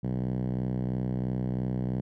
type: tone with band-pass filter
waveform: 5% pulse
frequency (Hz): 63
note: B1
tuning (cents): +35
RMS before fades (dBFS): -30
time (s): 0.03-2.01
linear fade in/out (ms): 10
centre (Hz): 150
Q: 2.4
effects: none